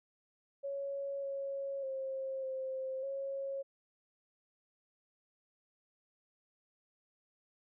sine tone with pitch steps, 556 / 551 / 533 / 526 / 547 Hz, C#5 / C#5 / C5 / C5 / C#5, +5 / -11 / +32 / +9 / -23 cents, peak -36 dBFS, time 0.63-3.63 s, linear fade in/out 20 ms, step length 600 ms, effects none

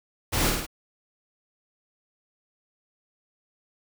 pink noise with echo, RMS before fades -25 dBFS, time 0.32-0.51 s, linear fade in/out 20 ms, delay 52 ms, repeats 3, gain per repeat -3 dB, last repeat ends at 0.666 s, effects none

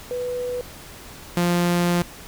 sine / sawtooth tone pair in turn, 493.9 / 174.62 Hz, B4 / F3, 0 / 0 cents, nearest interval octave + tritone, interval 1800 cents, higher first, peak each -24 / -14 dBFS, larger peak second, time 0.11-0.61 / 1.37-2.02 s, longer second, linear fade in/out 0 ms, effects pink hiss -41 dBFS RMS until 2.27 s

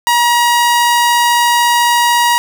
sawtooth tone, 954 Hz, A#5, 40 cents sharp, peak -5 dBFS, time 0.07-2.38 s, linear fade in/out 0 ms, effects none

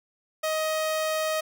sawtooth tone, 628 Hz, D#5, 16 cents sharp, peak -21 dBFS, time 0.43-1.41 s, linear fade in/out 10 ms, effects none

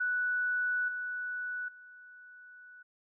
sine tone with level steps, 1480 Hz, F#6, in tune, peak -28 / -34 / -50 dBFS, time 0-2.83 s, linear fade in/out 10 ms, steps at 0.88 / 1.68 s, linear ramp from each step 5 ms, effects none

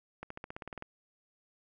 accelerating click train, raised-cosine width 0.5 ms, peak -26 dBFS, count 11, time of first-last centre 0.23-0.824 s, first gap 74 ms, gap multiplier 0.95, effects none

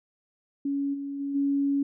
sine tone with level steps, 280 Hz, C#4, 18 cents sharp, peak -25 / -31 / -28 / -22 dBFS, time 0.65-1.83 s, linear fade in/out 5 ms, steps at 0.93 / 1.19 / 1.34 s, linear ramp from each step 20 ms, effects none

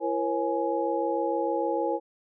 sine tone cluster, 336.1 / 473.4 / 540 / 837 Hz, E4 / A#4 / C#5 / G#5, +34 / +27 / -45 / +13 cents, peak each -30 dBFS, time 0-2 s, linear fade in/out 50 ms, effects none

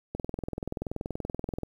click train, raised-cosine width 2 ms, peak -19 dBFS, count 32, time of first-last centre 0.15-1.633 s, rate 20.9 Hz, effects 9-bit

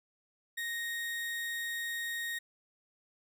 35% pulse tone, 1864.7 Hz, A#6, in tune, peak -33 dBFS, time 0.57-2.39 s, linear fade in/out 10 ms, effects none

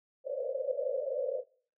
pink band-pass noise, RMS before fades -34 dBFS, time 0.24-1.44 s, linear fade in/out 50 ms, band 500 to 580 Hz, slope 96 dB/octave, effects noise-tail reverb RT60 0.5 s tail -22 dB re dry

